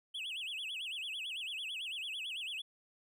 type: tone with vibrato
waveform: triangle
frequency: 2945 Hz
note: F#7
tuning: 9 cents flat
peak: -37 dBFS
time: 0.14-2.62 s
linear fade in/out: 10 ms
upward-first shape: sine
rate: 9 Hz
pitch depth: 270 cents each way
effects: none